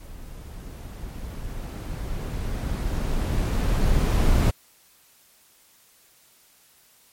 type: noise with level ramp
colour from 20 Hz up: brown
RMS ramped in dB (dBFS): -41 to -17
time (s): 0-4.51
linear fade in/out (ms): 10
effects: white hiss -57 dBFS RMS until 7.12 s + MP3 64 kbps